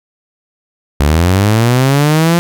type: linear sweep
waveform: sawtooth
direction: up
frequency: 68.8 to 173.7 Hz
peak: -4 dBFS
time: 1-2.39 s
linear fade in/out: 0 ms
effects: none

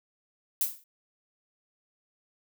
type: noise with exponential decay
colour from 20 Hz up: violet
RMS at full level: -23 dBFS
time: 0.61-0.84 s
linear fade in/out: 2 ms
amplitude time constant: 48 ms
effects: none

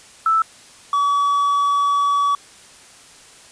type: tone pair in turn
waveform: sine / triangle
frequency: 1318.5 / 1139.5 Hz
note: E6 / C#6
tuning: 0 / +47 cents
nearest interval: minor third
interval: 253 cents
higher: first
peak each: -13 dBFS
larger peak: neither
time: 0.26-0.42 / 0.93-2.35 s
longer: second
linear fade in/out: 2 ms
effects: white hiss -45 dBFS RMS until 3.51 s + resampled to 22050 Hz

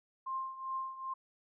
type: tone with tremolo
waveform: sine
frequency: 1056 Hz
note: C6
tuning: 16 cents sharp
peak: -33 dBFS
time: 0.26-1.14 s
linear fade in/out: 10 ms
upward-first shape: triangle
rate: 2.5 Hz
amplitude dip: 80%
effects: none

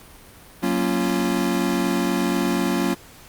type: chord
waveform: square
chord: Gb major seventh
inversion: none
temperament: equal with one note detuned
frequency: 185 / 233.1 / 277.2 / 346 Hz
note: Gb3 / Bb3 / Db4 / F4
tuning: 0 / 0 / 0 / -16 cents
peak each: -26 dBFS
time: 0.62-2.95 s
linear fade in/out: 20 ms
effects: pink hiss -46 dBFS RMS until 3.28 s + Opus 48 kbps

